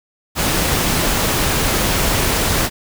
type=noise; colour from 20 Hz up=pink; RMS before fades=-17 dBFS; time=0.35-2.7 s; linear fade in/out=50 ms; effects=none